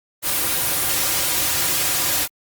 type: noise with comb filter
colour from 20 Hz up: white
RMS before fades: -20 dBFS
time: 0.22-2.28 s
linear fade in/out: 50 ms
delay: 4.6 ms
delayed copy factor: -0.65
effects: Opus 24 kbps

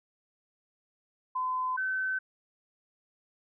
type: tone pair in turn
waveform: sine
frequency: 1020 / 1528.3 Hz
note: C6 / G6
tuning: -44 / -44 cents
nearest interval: perfect fifth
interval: 700 cents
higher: second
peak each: -28 dBFS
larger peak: neither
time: 1.35-1.77 / 1.77-2.19 s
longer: neither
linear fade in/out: 10 ms
effects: none

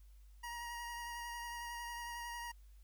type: tone with vibrato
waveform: 25% pulse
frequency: 948 Hz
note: A#5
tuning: 29 cents sharp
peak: -39 dBFS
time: 0.43-2.52 s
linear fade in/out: 10 ms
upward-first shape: sine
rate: 11 Hz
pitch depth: 17 cents each way
effects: added 50 Hz sine -56 dBFS peak until 2.83 s + white hiss -75 dBFS RMS until 2.83 s

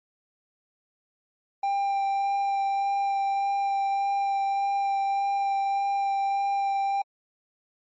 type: tone with vibrato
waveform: triangle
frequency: 792 Hz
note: G5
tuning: 18 cents sharp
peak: -21 dBFS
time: 1.63-7.02 s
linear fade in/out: 5 ms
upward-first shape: sine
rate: 1.7 Hz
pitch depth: 9 cents each way
effects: MP3 32 kbps

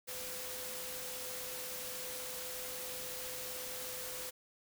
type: tone in noise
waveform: sine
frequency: 506 Hz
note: B4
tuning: 42 cents sharp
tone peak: -49 dBFS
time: 0.07-4.31 s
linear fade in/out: 20 ms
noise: white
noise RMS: -43 dBFS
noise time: 0.07-4.31 s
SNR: -9 dB
effects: none

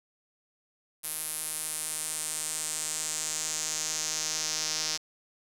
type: tone with band-pass filter sweep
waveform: sawtooth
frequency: 155.56 Hz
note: D#3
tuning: in tune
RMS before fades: -33 dBFS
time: 1.03-4.98 s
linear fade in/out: 20 ms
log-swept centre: 11000 to 5500 Hz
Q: 3.1
effects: 9-bit

